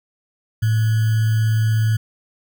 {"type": "tone with sample-and-hold", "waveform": "sine", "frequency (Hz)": 110.4, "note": "A2", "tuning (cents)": 6, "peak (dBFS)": -14, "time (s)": [0.62, 1.97], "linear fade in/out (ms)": 10, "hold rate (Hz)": 1575, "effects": []}